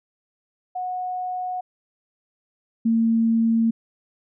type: tone pair in turn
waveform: sine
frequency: 732 / 227.3 Hz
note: F#5 / A#3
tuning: -19 / -43 cents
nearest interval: octave + minor sixth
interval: 2024 cents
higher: first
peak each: -25 / -16 dBFS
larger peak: second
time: 0.75-1.61 / 2.85-3.71 s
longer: neither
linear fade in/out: 10 ms
effects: none